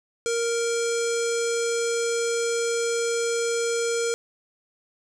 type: tone with low-pass filter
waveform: square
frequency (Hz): 466.2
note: A#4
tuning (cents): 0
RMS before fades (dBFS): -25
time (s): 0.26-4.14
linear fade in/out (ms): 0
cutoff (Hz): 7400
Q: 4.5
effects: none